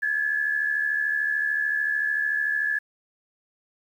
sine tone pair together, 1642.5 / 1716 Hz, G#6 / A6, -20 / -44 cents, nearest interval minor second, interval 76 cents, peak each -29 / -23 dBFS, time 0.02-2.79 s, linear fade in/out 10 ms, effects 9-bit

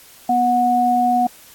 sine tone pair together, 244.3 / 732.1 Hz, B3 / F#5, -19 / -19 cents, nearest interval octave + perfect fifth, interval 1900 cents, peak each -20 / -14 dBFS, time 0.29-1.27 s, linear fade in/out 5 ms, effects white hiss -45 dBFS RMS until 1.54 s + AAC 64 kbps

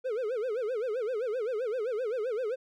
triangle tone with vibrato, 466.2 Hz, A#4, in tune, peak -27 dBFS, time 0.04-2.56 s, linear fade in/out 20 ms, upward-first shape sine, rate 7.7 Hz, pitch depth 210 cents each way, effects none

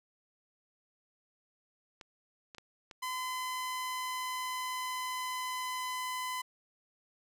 clicks, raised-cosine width 0.2 ms, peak -30 dBFS, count 4, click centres 2.012 / 2.548 / 2.583 / 2.912 s
sawtooth tone with pitch glide, 1019 to 1012.5 Hz, C6 to B5, -46 to +43 cents, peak -31 dBFS, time 3.02-6.42 s, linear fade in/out 10 ms, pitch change -11 cents, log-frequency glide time 3.15-6.06 s
effects none

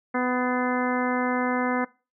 harmonic tone with a mistuned harmonic, 250 Hz, B3, 21 cents sharp, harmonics 1 / 2 / 3 / 4 / 5 / 6 / 7 / 8, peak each -26 / -29 / -31 / -32 / -33 / -34 / -34 / -35 dBFS, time 0.14-1.85 s, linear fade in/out 10 ms, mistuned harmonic 8, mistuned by +57 cents, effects noise-tail reverb RT60 0.3 s tail -22 dB re dry

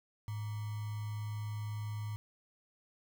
sine tone with sample-and-hold, 106.1 Hz, G#2, 38 cents sharp, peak -36 dBFS, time 0.28-2.16 s, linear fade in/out 0 ms, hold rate 1050 Hz, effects none

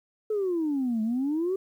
sine exponential two-way sweep, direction down then up, 440 to 214.2 to 392.4 Hz, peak -23 dBFS, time 0.3-1.56 s, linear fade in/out 5 ms, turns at 1.02 s, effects tanh soft clip ceiling -21 dBFS + 10-bit

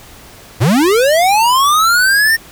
square linear sweep, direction up, 93.1 to 1842 Hz, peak -9 dBFS, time 0.6-2.37 s, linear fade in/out 20 ms, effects pink hiss -38 dBFS RMS until 2.51 s

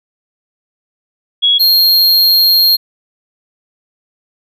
sine / square tone pair in turn, 3337 / 4231 Hz, G#7 / C8, +8 / +19 cents, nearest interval major third, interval 411 cents, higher second, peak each -7 dBFS, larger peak neither, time 1.42-1.59 / 1.59-2.77 s, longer second, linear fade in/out 20 ms, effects none

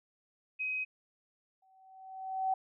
sine tone, 2525 Hz, D#7, 25 cents sharp, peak -32 dBFS, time 0.59-0.85 s, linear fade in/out 20 ms
sine tone with exponential growth, 761 Hz, F#5, 48 cents sharp, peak -26 dBFS, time 1.62-2.54 s, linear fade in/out 5 ms, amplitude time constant 200 ms
effects none

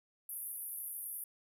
pink band-pass noise, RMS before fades -43 dBFS, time 0.29-1.24 s, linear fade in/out 2 ms, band 10000 to 14000 Hz, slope 96 dB/octave, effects none

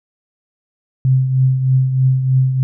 sine tone with tremolo, 130.81 Hz, C3, in tune, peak -8 dBFS, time 1.05-2.63 s, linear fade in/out 0 ms, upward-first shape triangle, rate 3.2 Hz, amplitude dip 60%, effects none

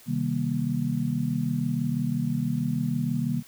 sine chord, C minor seventh, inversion none, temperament just, 130.81 / 156.98 / 196.22 / 235.5 Hz, C3 / Eb3 / G3 / Bb3, 0 / +16 / +2 / +18 cents, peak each -30 / -29 / -32 / -28 dBFS, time 0.06-3.43 s, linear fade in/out 50 ms, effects white hiss -52 dBFS RMS until 3.47 s

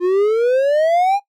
triangle exponential sweep, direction up, 349.2 to 823 Hz, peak -10 dBFS, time 0-1.2 s, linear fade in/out 50 ms, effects noise-tail reverb RT60 0.1 s tail -18 dB re dry

